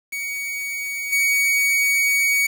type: tone with level steps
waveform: 45% pulse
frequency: 2248 Hz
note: C#7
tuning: 24 cents sharp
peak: -25 / -16 dBFS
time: 0.12-2.47 s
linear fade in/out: 10 ms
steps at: 1.12 s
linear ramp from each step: 10 ms
effects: 7-bit